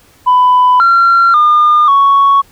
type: tone with pitch steps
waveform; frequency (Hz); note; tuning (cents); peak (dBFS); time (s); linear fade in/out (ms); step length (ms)
sine; 998 / 1371 / 1210 / 1112; B5 / F6 / D#6 / C#6; +18 / -32 / -49 / +5; -3; 0.26-2.42; 20; 540
effects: tanh soft clip ceiling -2 dBFS + pink hiss -46 dBFS RMS until 2.51 s